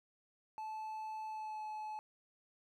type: tone with pitch glide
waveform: triangle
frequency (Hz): 870 to 858.5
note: A5 to A5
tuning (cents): -20 to -43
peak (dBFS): -39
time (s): 0.58-1.99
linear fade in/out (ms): 0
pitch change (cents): -23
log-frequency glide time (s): 1.28-1.63
effects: none